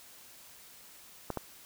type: clicks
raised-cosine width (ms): 1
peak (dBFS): -19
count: 2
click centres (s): 1.303 / 1.373
effects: white hiss -54 dBFS RMS until 1.65 s